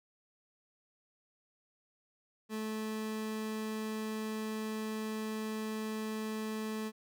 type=tone; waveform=30% pulse; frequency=217.5 Hz; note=A3; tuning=20 cents flat; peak=-33 dBFS; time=2.49-6.92 s; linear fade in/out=50 ms; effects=none